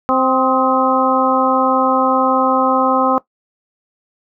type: harmonic tone with a mistuned harmonic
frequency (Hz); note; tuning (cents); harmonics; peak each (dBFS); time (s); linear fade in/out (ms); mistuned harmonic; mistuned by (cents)
261.6; C4; 0; 1 / 2 / 3 / 4 / 5; -18 / -18 / -18 / -18 / -18; 0.09-3.18; 0; 5; -49
effects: noise-tail reverb RT60 0.1 s tail -18 dB re dry